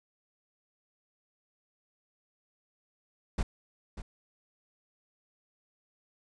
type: noise with echo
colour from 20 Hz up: brown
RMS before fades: -28 dBFS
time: 3.38-3.43 s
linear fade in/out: 5 ms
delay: 590 ms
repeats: 1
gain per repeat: -12 dB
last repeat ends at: 4.02 s
effects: resampled to 22050 Hz